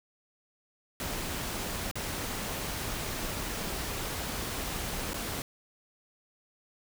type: noise with dropouts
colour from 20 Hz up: pink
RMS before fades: -35 dBFS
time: 1-5.42 s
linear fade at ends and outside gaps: 1 ms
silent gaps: 1.913-1.955 / 5.134-5.142 s
effects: none